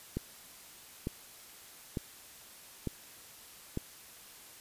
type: click train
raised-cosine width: 3 ms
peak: -20 dBFS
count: 5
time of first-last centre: 0.17-3.774 s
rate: 1.11 Hz
effects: white hiss -53 dBFS RMS until 4.6 s + resampled to 32000 Hz